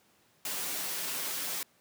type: noise with comb filter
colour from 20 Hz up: white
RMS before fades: -35 dBFS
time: 0.45-1.63 s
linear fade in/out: 2 ms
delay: 8.8 ms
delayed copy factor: -0.6
effects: pink hiss -66 dBFS RMS until 1.8 s + high-pass 150 Hz 12 dB/octave